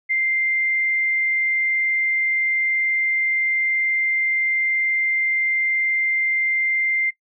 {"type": "tone", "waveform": "sine", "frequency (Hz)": 2093, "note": "C7", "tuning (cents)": 0, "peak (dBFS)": -18, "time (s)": [0.09, 7.11], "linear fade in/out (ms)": 20, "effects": ["noise-tail reverb RT60 0.1 s tail -18 dB re dry"]}